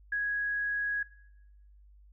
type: tone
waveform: sine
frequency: 1661.2 Hz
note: G#6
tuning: in tune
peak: -28 dBFS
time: 0.12-1.03 s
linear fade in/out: 5 ms
effects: noise-tail reverb RT60 0.9 s tail -20 dB re dry + added 50 Hz sine -54 dBFS peak until 2.12 s